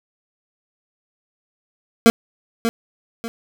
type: tone with echo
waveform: 25% pulse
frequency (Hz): 230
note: A#3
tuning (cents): -23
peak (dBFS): -4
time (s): 2.06-2.1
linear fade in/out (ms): 0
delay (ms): 590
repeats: 2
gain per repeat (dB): -9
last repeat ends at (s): 3.28
effects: none